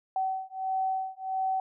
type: beating tone pair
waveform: sine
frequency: 760 / 761.5 Hz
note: F#5 / F#5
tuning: +46 / +50 cents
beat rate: 1.5 Hz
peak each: -31 / -31 dBFS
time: 0.16-1.6 s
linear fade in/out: 2 ms
effects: none